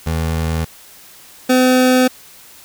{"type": "tone pair in turn", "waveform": "25% pulse", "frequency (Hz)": [80.9, 254.8], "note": ["E2", "C4"], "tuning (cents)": [-32, -46], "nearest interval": "octave + minor sixth", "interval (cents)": 1986, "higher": "second", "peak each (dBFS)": [-13, -6], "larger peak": "second", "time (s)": [[0.06, 0.65], [1.49, 2.08]], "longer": "neither", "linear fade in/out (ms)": 10, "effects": ["white hiss -42 dBFS RMS until 2.64 s"]}